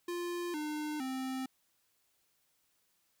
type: tone with pitch steps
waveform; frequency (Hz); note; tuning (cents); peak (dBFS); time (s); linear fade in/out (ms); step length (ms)
square; 349.2 / 302.2 / 261.6; F4 / D4 / C4; 0 / +50 / 0; -36; 0.08-1.46; 5; 460
effects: white hiss -75 dBFS RMS until 3.2 s